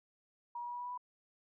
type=tone with pitch steps; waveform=sine; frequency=955 / 960.5 / 966.1 / 971.7 / 977.3 / 983 / 988.7 Hz; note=A#5 / B5 / B5 / B5 / B5 / B5 / B5; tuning=+42 / -48 / -38 / -28 / -18 / -8 / +2 cents; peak=-39 dBFS; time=0.55-0.977 s; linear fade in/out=5 ms; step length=61 ms; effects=none